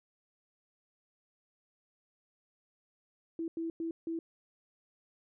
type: tone bursts at uneven times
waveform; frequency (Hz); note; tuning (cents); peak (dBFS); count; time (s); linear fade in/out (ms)
sine; 329.6; E4; 0; -33; 4; 3.39-3.48 / 3.57-3.7 / 3.8-3.91 / 4.07-4.19; 2
effects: none